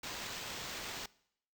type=noise with sample-and-hold; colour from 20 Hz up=white; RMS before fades=-43 dBFS; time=0.03-1.06 s; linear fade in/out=5 ms; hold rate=11025 Hz; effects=noise-tail reverb RT60 0.7 s tail -22 dB re dry